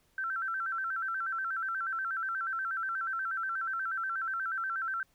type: tone with vibrato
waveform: sine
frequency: 1447 Hz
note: F#6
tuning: 39 cents flat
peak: -31 dBFS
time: 0.18-5.03 s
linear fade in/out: 2 ms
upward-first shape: square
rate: 8.3 Hz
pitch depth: 120 cents each way
effects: pink hiss -70 dBFS RMS until 5.14 s

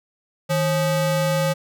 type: ring-modulated tone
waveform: square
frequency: 349.2 Hz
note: F4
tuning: in tune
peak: -16 dBFS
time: 0.49-1.54 s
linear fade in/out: 20 ms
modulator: 191 Hz
effects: none

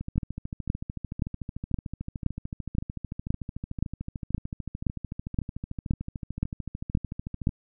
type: two click trains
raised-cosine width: 5 ms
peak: -11 / -21 dBFS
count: 15 / 102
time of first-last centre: 0.18-7.472 / 0.01-7.491 s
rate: 1.92 / 13.5 Hz
effects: none

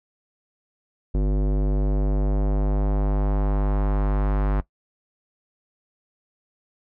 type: tone with low-pass filter sweep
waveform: square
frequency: 49.88 Hz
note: G1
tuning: 31 cents sharp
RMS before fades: -21 dBFS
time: 1.14-4.61 s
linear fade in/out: 10 ms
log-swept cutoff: 420 to 1300 Hz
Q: 1.2
effects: noise-tail reverb RT60 0.1 s tail -18 dB re dry

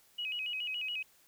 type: tone with vibrato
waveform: sine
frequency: 2717 Hz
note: F7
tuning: 48 cents flat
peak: -34 dBFS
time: 0.18-1.03 s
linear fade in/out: 10 ms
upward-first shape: square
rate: 7.1 Hz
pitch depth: 120 cents each way
effects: white hiss -65 dBFS RMS until 1.27 s

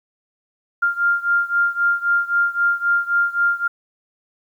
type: beating tone pair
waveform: sine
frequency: 1396.9 / 1400.7 Hz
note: F6 / F6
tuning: 0 / +5 cents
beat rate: 3.8 Hz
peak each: -18 / -20 dBFS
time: 0.82-3.68 s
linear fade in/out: 10 ms
effects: 9-bit

